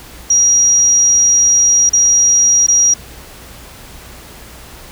sine tone with dropouts, 5730 Hz, F8, 44 cents sharp, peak -7 dBFS, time 0.3-2.94 s, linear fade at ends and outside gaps 5 ms, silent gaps 1.894-1.932 / 2.666-2.683 s, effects added 60 Hz sine -40 dBFS peak until 4.91 s + pink hiss -36 dBFS RMS until 4.91 s

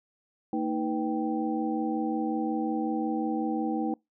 sine tone cluster, 228.1 / 313.6 / 491.7 / 781 Hz, A#3 / D#4 / B4 / G5, -37 / +14 / -8 / -7 cents, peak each -31 / -29 / -37 / -34 dBFS, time 0.53-3.94 s, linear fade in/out 2 ms, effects noise-tail reverb RT60 0.2 s tail -26 dB re dry

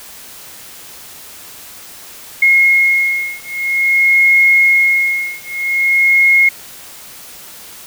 sine beating tone pair, 2156 / 2156.5 Hz, C#7 / C#7, -49 / -48 cents, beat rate 0.5 Hz, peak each -12 dBFS, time 2.42-6.49 s, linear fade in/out 5 ms, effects white hiss -35 dBFS RMS until 7.86 s

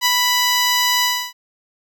10% pulse tone with ADSR envelope, 987.8 Hz, B5, in tune, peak -4 dBFS, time 0.01-1.33 s, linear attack 46 ms, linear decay 33 ms, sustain -2 dB, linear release 290 ms, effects none

